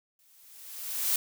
blue noise with exponential growth, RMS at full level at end -25 dBFS, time 0.19-1.16 s, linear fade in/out 2 ms, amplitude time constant 210 ms, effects none

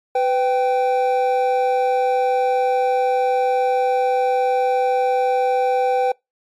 triangle tone pair together, 501.9 / 781 Hz, B4 / G5, +28 / -7 cents, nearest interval minor sixth, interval 765 cents, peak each -16 dBFS, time 0.15-6.12 s, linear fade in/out 5 ms, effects noise-tail reverb RT60 0.2 s tail -25 dB re dry + MP3 64 kbps

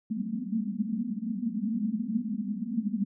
pink band-pass noise, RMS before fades -31 dBFS, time 0.1-3.05 s, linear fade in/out 10 ms, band 200 to 240 Hz, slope 96 dB/octave, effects none

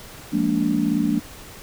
sine chord, Bb dominant seventh, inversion second, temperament just, 174.81 / 209.8 / 233.1 / 291.4 Hz, F3 / Ab3 / Bb3 / D4, +2 / +18 / 0 / -13 cents, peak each -26 / -24 / -23 / -22 dBFS, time 0.32-1.2 s, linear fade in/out 20 ms, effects pink hiss -41 dBFS RMS until 1.62 s

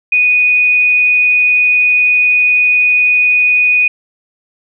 sine tone, 2478 Hz, D#7, 8 cents flat, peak -7 dBFS, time 0.12-3.88 s, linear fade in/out 5 ms, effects none

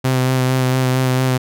sawtooth tone with vibrato, 129.1 Hz, C3, 23 cents flat, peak -10 dBFS, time 0.04-1.38 s, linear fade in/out 10 ms, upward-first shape sine, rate 4.4 Hz, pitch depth 18 cents each way, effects none

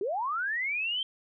sine linear sweep, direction up, 358.2 to 3168 Hz, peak -28 dBFS, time 0.01-1.03 s, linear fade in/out 2 ms, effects none

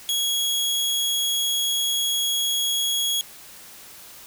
sawtooth tone, 3323 Hz, G#7, in tune, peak -18 dBFS, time 0.09-3.21 s, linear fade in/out 0 ms, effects white hiss -44 dBFS RMS until 4.26 s

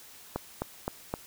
click train, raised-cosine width 1 ms, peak -16 dBFS, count 4, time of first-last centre 0.36-1.139 s, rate 3.85 Hz, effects white hiss -51 dBFS RMS until 1.26 s

